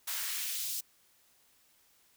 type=noise with high-pass filter sweep; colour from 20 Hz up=white; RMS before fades=-36 dBFS; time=0.07-0.81 s; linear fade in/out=10 ms; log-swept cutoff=1000 to 5200 Hz; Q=1; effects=white hiss -67 dBFS RMS until 2.16 s